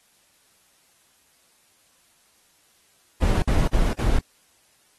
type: noise bursts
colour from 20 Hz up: brown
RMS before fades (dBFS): -19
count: 4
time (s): 3.22-4.188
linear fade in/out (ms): 2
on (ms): 200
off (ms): 56
effects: white hiss -61 dBFS RMS until 4.98 s + AAC 32 kbps